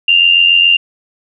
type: tone with amplitude modulation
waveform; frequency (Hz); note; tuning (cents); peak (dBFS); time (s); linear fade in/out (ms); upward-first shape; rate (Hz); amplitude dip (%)
sine; 2794; F7; 0; -3; 0.08-0.77; 5; sine; 87.2; 60
effects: none